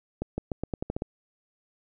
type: accelerating click train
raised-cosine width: 2 ms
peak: -16 dBFS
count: 9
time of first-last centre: 0.22-1.021 s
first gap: 160 ms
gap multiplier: 0.86
effects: none